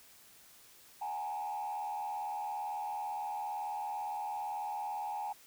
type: tone with frequency modulation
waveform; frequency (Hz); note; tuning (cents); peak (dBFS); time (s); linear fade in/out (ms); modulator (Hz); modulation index
sine; 830.6; G#5; 0; -34; 1.01-5.33; 10; 77.8; 0.92
effects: tanh soft clip ceiling -32 dBFS + white hiss -59 dBFS RMS until 5.46 s